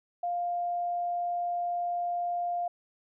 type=tone; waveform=sine; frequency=701 Hz; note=F5; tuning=6 cents sharp; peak=-28 dBFS; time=0.23-2.68 s; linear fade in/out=5 ms; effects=none